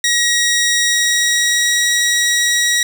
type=tone with pitch glide; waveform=15% pulse; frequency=1900 to 1911 Hz; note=A#6 to A#6; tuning=+33 to +43 cents; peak=-6 dBFS; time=0.04-2.83 s; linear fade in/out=2 ms; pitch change=+10 cents; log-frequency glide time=0.87-1.87 s; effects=none